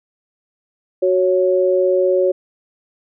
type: tone pair together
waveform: sine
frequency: 370.3 / 554.4 Hz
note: F#4 / C#5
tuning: +1 / 0 cents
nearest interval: perfect fifth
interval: 699 cents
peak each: -15 dBFS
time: 1.02-2.32 s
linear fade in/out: 10 ms
effects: none